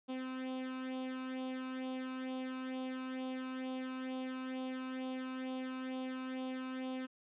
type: tone with flanger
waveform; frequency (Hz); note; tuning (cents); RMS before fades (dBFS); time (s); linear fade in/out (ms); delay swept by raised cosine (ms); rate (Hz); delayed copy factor
sawtooth; 258.7; C4; -19; -41; 0.08-7.07; 20; 0.26 to 0.79; 2.2; +0.7
effects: resampled to 8000 Hz